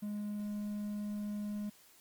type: tone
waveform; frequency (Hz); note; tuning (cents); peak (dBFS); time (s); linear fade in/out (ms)
triangle; 207.7; G#3; 0; -34; 0.02-1.7; 10
effects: white hiss -62 dBFS RMS until 2 s + Opus 32 kbps